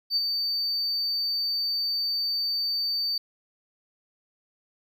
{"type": "tone with ADSR envelope", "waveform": "triangle", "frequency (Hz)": 4590, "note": "D8", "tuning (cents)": -40, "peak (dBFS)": -17, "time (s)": [0.1, 3.18], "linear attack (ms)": 63, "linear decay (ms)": 29, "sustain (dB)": -6, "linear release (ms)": 4, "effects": ["tanh soft clip ceiling -18 dBFS"]}